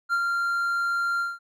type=tone with ADSR envelope; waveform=triangle; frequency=1387 Hz; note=F6; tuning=12 cents flat; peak=-18 dBFS; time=0.09-1.39 s; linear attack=40 ms; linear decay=56 ms; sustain=-3 dB; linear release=190 ms; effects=none